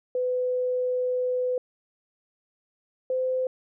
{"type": "tone pair in turn", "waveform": "sine", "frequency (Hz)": [502, 514], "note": ["B4", "C5"], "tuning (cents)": [28, -31], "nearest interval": "unison", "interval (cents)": 41, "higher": "second", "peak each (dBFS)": -23, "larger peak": "neither", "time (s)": [[0.15, 1.58], [3.1, 3.47]], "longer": "first", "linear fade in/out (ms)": 2, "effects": []}